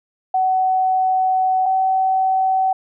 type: tone pair in turn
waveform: sine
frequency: 751 / 759.3 Hz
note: F#5 / F#5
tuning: +26 / +45 cents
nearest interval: unison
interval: 19 cents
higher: second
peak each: -14 dBFS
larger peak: neither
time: 0.34-1.66 / 1.66-2.73 s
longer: first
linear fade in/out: 5 ms
effects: none